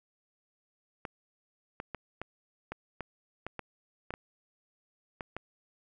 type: clicks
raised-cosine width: 0.5 ms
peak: -22 dBFS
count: 12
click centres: 1.052 / 1.801 / 1.947 / 2.216 / 2.72 / 3.007 / 3.466 / 3.593 / 4.106 / 4.139 / 5.208 / 5.366 s
effects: none